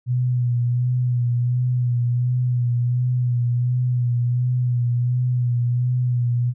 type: tone with vibrato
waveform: sine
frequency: 122.9 Hz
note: B2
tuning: 8 cents flat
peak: -17 dBFS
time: 0.06-6.54 s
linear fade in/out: 50 ms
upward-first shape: sine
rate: 1.4 Hz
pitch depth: 33 cents each way
effects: none